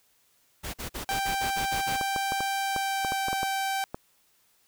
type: noise bursts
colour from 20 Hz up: pink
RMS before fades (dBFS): -35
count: 9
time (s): 0.63-1.972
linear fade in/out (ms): 20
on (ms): 110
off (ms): 44
type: tone with pitch glide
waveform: sawtooth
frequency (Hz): 784 to 777.7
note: G5 to G5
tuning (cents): 0 to -14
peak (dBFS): -23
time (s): 1.09-3.84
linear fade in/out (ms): 0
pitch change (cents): -14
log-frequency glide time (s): 2.56-3.28
type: clicks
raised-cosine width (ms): 1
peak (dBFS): -18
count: 11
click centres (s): 2.012 / 2.162 / 2.321 / 2.406 / 2.763 / 3.048 / 3.121 / 3.284 / 3.33 / 3.431 / 3.945
effects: white hiss -66 dBFS RMS until 4.67 s